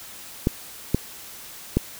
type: clicks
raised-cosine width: 3 ms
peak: -5 dBFS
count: 3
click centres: 0.471 / 0.946 / 1.77 s
effects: white hiss -41 dBFS RMS until 1.99 s